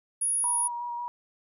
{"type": "tone", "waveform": "sine", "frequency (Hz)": 10390, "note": "E9", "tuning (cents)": -26, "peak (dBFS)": -24, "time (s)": [0.21, 0.68], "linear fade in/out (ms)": 10}
{"type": "tone with vibrato", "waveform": "sine", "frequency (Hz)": 957, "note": "A#5", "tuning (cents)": 45, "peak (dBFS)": -31, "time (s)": [0.44, 1.08], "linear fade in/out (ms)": 0, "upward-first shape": "square", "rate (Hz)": 5.5, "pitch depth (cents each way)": 12}
{"effects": []}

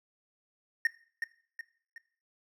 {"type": "tone with echo", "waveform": "triangle", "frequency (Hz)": 1841, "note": "A#6", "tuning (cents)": -22, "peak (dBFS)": -21, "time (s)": [0.85, 0.87], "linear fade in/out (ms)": 2, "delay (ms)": 370, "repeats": 3, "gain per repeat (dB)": -7, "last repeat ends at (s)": 1.98, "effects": ["noise-tail reverb RT60 0.5 s tail -18 dB re dry"]}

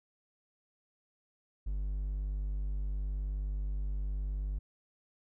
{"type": "tone", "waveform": "triangle", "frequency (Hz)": 49.55, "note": "G1", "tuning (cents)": 19, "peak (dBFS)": -30, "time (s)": [1.66, 4.59], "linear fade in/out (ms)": 10, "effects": []}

